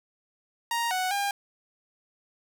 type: tone with pitch steps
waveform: sawtooth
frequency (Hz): 935 / 741 / 804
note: A#5 / F#5 / G5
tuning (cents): +5 / +2 / +44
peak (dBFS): -22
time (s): 0.71-1.31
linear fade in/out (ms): 2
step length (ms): 200
effects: none